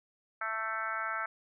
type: harmonic tone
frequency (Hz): 221.3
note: A3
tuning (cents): +10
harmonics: 3 / 4 / 5 / 6 / 7 / 8 / 9 / 10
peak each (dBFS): -44 / -43 / -46 / -35 / -38 / -45 / -46 / -45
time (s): 0.41-1.26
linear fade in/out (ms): 5
effects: none